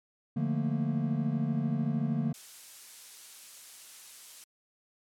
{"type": "chord", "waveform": "triangle", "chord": "Bb major seventh", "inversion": "first", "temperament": "equal", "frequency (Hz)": [146.83, 174.61, 220, 233.1], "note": ["D3", "F3", "A3", "Bb3"], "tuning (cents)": [0, 0, 0, 0], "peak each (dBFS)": [-29, -34, -32, -30], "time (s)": [0.36, 2.33], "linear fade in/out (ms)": 10}
{"type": "noise", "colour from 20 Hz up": "blue", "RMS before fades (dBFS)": -45, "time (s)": [2.34, 4.44], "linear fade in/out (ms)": 2}
{"effects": ["low-pass 10000 Hz 12 dB/octave", "MP3 96 kbps"]}